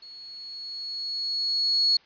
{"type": "tone with level ramp", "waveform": "sine", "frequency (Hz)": 4352, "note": "C#8", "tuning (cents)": -33, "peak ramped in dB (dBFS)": [-42, -17], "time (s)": [0.02, 1.97], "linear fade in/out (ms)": 5, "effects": ["white hiss -57 dBFS RMS until 2.05 s", "resampled to 11025 Hz"]}